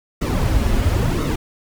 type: noise with flanger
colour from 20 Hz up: brown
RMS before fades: -18 dBFS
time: 0.21-1.36 s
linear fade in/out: 10 ms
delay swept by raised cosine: 1.2 to 6.7 ms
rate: 0.98 Hz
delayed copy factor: -0.7
effects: none